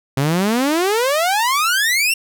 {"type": "exponential sweep", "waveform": "sawtooth", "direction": "up", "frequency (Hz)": [131, 2794], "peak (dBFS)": -11, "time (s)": [0.17, 2.14], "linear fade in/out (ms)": 5, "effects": []}